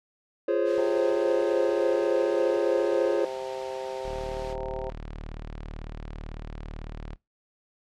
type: chord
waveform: triangle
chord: Db major seventh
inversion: first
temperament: just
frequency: 346.5 / 415.8 / 519.7 / 554.4 Hz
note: F4 / Ab4 / C5 / Db5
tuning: -14 / +2 / -12 / 0 cents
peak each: -26 dBFS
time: 0.48-3.25 s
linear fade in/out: 5 ms
type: noise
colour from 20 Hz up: white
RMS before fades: -41 dBFS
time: 0.64-4.56 s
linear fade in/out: 50 ms
type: harmonic tone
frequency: 130.81 Hz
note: C3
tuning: in tune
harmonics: 3 / 4 / 5 / 6 / 7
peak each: -37 / -35 / -40 / -42 / -40 dBFS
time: 0.78-4.9 s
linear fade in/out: 0 ms
type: tone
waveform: sawtooth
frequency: 38 Hz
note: D#1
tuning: 40 cents flat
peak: -32 dBFS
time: 4.04-7.16 s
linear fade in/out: 20 ms
effects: noise-tail reverb RT60 0.2 s tail -23 dB re dry + low-pass 4000 Hz 12 dB/octave